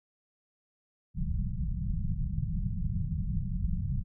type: low-pass noise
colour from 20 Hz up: pink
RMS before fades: -31 dBFS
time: 1.14-4.04 s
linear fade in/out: 50 ms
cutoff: 200 Hz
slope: 96 dB/octave
effects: none